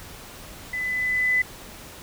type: tone with level ramp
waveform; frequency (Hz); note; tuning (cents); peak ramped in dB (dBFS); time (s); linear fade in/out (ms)
sine; 2004; B6; +25; -26 to -17; 0.73-1.42; 5
effects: pink hiss -42 dBFS RMS until 2.02 s